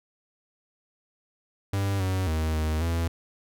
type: tone with pitch steps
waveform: 45% pulse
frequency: 98.8 / 94 / 79.1 / 78 / 83.5 Hz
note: G2 / F#2 / D#2 / D#2 / E2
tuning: +14 / +28 / +29 / +5 / +23 cents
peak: -24 dBFS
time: 1.73-3.08 s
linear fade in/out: 5 ms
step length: 270 ms
effects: none